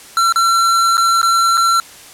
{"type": "tone with dropouts", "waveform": "square", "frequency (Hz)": 1355, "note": "E6", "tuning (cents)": 47, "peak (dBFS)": -11, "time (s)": [0.17, 1.8], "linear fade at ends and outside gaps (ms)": 1, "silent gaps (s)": [[0.324, 0.359], [0.97, 0.978], [1.216, 1.229], [1.572, 1.576]], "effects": ["white hiss -38 dBFS RMS until 2.13 s", "low-pass 11000 Hz 12 dB/octave"]}